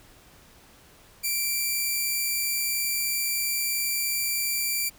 5% pulse tone, 2349 Hz, D7, in tune, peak -15 dBFS, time 1.23-4.9 s, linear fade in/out 20 ms, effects pink hiss -54 dBFS RMS until 4.98 s

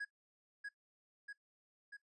triangle tone with echo, 1661.2 Hz, G#6, in tune, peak -37 dBFS, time 0-0.05 s, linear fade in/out 10 ms, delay 640 ms, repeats 3, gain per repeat -3 dB, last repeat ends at 1.97 s, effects noise-tail reverb RT60 0.1 s tail -17 dB re dry + resampled to 24000 Hz

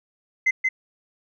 sine tone with echo, 2058 Hz, C7, 29 cents flat, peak -14 dBFS, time 0.46-0.51 s, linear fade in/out 10 ms, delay 180 ms, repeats 1, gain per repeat -3 dB, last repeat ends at 0.69 s, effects tanh soft clip ceiling -14 dBFS

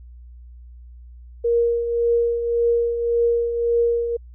sine tone with tremolo, 470.1 Hz, A#4, 15 cents sharp, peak -14 dBFS, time 1.44-4.17 s, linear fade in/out 10 ms, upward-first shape triangle, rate 1.8 Hz, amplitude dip 60%, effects added 60 Hz sine -39 dBFS peak until 4.34 s

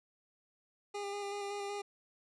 25% pulse tone with vibrato, 404.3 Hz, G#4, 46 cents flat, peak -34 dBFS, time 0.94-1.82 s, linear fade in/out 10 ms, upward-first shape square, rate 5.3 Hz, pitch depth 16 cents each way, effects resampled to 22050 Hz

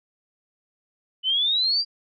sine exponential sweep, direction up, 2982 to 4824 Hz, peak -19 dBFS, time 1.23-1.85 s, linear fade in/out 50 ms, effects none

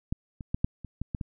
clicks, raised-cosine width 5 ms, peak -16 / -26 / -15 / -11 / -27 / -19 / -18 / -20 dBFS, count 8, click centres 0.125 / 0.408 / 0.545 / 0.645 / 0.847 / 1.016 / 1.148 / 1.212 s, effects none

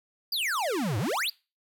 square exponential two-way sweep, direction down then up, 4978 to 96.5 to 4978 Hz, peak -27 dBFS, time 0.32-1.3 s, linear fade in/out 5 ms, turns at 0.98 s, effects noise-tail reverb RT60 0.3 s tail -24 dB re dry

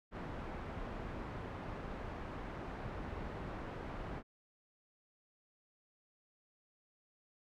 pink low-pass noise, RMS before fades -44 dBFS, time 0.11-4.23 s, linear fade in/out 50 ms, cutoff 1500 Hz, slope 12 dB/octave, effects none

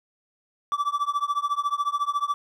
triangle tone with tremolo, 1159 Hz, D6, 23 cents flat, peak -17 dBFS, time 0.72-2.34 s, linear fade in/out 0 ms, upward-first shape triangle, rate 14 Hz, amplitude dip 100%, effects none

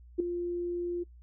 sine tone with ADSR envelope, 349.2 Hz, F4, in tune, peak -20 dBFS, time 0.18-1.04 s, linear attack 20 ms, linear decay 4 ms, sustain -10 dB, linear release 16 ms, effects noise-tail reverb RT60 0.1 s tail -20 dB re dry + added 60 Hz sine -50 dBFS peak until 1.22 s

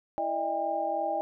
sine tone cluster, 330.3 / 601 / 644 / 802 Hz, E4 / D5 / E5 / G5, +4 / +40 / -41 / +39 cents, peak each -38 / -33 / -33 / -30 dBFS, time 0.18-1.21 s, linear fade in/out 0 ms, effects none

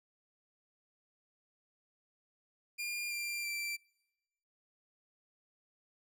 sawtooth tone with pitch steps, 2407 / 2377 / 2347 Hz, D7 / D7 / D7, +42 / +20 / -2 cents, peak -33 dBFS, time 2.78-3.77 s, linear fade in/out 20 ms, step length 330 ms, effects noise-tail reverb RT60 1.0 s tail -26 dB re dry

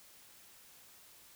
silence, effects white hiss -59 dBFS RMS until 1.35 s

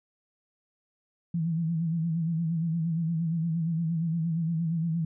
sine tone with vibrato, 164.81 Hz, E3, in tune, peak -25 dBFS, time 1.34-5.05 s, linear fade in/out 5 ms, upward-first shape sine, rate 8.6 Hz, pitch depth 69 cents each way, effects none

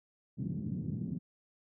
pink band-pass noise, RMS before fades -37 dBFS, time 0.37-1.19 s, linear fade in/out 20 ms, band 130 to 220 Hz, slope 24 dB/octave, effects none

